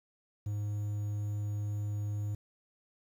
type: tone with quantisation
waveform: triangle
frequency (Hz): 103.83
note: G#2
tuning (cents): 0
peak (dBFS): -30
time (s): 0.46-2.35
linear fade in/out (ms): 5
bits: 10
effects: none